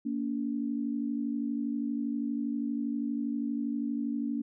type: tone pair together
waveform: sine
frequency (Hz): 233.1 / 285.6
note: A#3 / D4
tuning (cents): 0 / -48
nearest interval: major third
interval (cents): 352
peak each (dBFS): -32 / -32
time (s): 0.05-4.42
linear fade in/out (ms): 10
effects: none